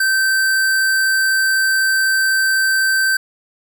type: tone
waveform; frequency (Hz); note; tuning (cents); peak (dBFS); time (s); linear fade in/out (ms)
square; 1552; G6; -18; -14; 0-3.17; 5
effects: none